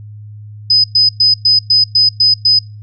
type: tone bursts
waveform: sine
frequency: 5020 Hz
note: D#8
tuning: 15 cents sharp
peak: -6 dBFS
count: 8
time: 0.7-2.59 s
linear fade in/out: 5 ms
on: 140 ms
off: 110 ms
effects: noise-tail reverb RT60 0.3 s tail -21 dB re dry + added 105 Hz sine -29 dBFS peak until 2.82 s